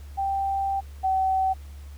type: tone pair in turn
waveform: sine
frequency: 784 / 761.7 Hz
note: G5 / G5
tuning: 0 / -50 cents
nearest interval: unison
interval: 50 cents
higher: first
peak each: -23 / -20 dBFS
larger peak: second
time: 0.17-0.81 / 1.03-1.54 s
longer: first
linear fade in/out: 20 ms
effects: added 71 Hz sine -38 dBFS peak until 1.97 s + pink hiss -55 dBFS RMS until 1.97 s